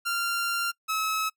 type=tone pair in turn; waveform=sawtooth; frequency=1386 / 1290.2 Hz; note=F6 / E6; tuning=-14 / -38 cents; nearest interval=minor second; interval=124 cents; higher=first; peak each=-22 dBFS; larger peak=neither; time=0.05-0.72 / 0.88-1.3 s; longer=first; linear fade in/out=20 ms; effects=noise-tail reverb RT60 0.1 s tail -25 dB re dry